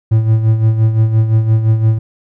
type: tone with tremolo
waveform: triangle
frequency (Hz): 110.8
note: A2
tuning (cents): +13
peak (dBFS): -4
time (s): 0.11-1.99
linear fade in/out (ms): 10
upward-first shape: sine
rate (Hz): 5.8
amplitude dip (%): 60
effects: none